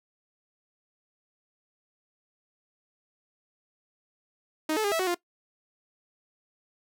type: tone with pitch steps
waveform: sawtooth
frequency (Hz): 311.6 / 433.9 / 405.7 / 654 / 372.2 / 350.1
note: D#4 / A4 / G#4 / E5 / F#4 / F4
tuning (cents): +3 / -24 / -41 / -14 / +10 / +4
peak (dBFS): -21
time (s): 4.69-5.146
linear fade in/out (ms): 5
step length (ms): 76
effects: noise-tail reverb RT60 0.1 s tail -19 dB re dry